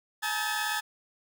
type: tone cluster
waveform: sawtooth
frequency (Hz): 849 / 925 / 1278 / 1569 / 1737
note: G#5 / A#5 / D#6 / G6 / A6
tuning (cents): +38 / -14 / +46 / +1 / -23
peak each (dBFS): -30 / -35 / -34 / -35 / -28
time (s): 0.22-0.81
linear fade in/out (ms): 20
effects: none